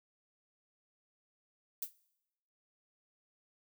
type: noise with exponential decay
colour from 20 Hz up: violet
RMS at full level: -32 dBFS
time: 1.82-1.93 s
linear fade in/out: 5 ms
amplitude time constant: 22 ms
effects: noise-tail reverb RT60 0.9 s tail -22 dB re dry